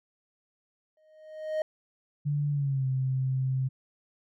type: tone with exponential growth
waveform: triangle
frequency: 622.3 Hz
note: D#5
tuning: in tune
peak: -22 dBFS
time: 0.97-1.62 s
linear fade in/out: 2 ms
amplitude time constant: 140 ms
type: tone with pitch glide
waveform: sine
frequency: 145.7 to 131.31 Hz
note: D3 to C3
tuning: -13 to +7 cents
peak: -25 dBFS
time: 2.25-3.69 s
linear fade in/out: 20 ms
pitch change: -180 cents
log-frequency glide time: 2.51-2.86 s
effects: none